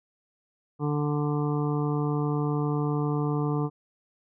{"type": "harmonic tone", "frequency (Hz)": 147.5, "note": "D3", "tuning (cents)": 8, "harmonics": [1, 2, 3, 5, 6, 7, 8], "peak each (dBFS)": [-26, -30, -32, -39, -41, -39, -40], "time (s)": [0.79, 3.7], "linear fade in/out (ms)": 50, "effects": []}